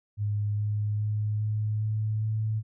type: tone with pitch steps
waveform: sine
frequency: 103.83 / 104.85 / 105.89 / 106.93 / 107.99 / 109.06 Hz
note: G#2 / G#2 / G#2 / A2 / A2 / A2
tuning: 0 / +17 / +34 / -49 / -32 / -15 cents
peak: -25 dBFS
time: 0.17-2.63 s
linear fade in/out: 50 ms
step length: 410 ms
effects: none